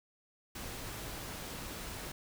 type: noise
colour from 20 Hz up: pink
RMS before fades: -43 dBFS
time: 0.55-2.12 s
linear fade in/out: 5 ms
effects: none